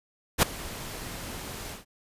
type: noise with ADSR envelope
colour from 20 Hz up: pink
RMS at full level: -17 dBFS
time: 0.38-1.85 s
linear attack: 47 ms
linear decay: 6 ms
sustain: -21 dB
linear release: 150 ms
effects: resampled to 32000 Hz